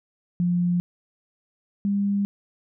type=tone pair in turn; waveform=sine; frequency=175.9 / 200.7 Hz; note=F3 / G3; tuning=+13 / +41 cents; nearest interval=major second; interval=228 cents; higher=second; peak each=-19 / -20 dBFS; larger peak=first; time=0.4-0.8 / 1.85-2.25 s; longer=neither; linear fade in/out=0 ms; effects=none